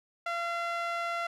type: tone with band-pass filter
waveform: sawtooth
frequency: 684 Hz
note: F5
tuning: 36 cents flat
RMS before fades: -33 dBFS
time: 0.26-1.27 s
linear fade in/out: 5 ms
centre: 1500 Hz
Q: 1.2
effects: none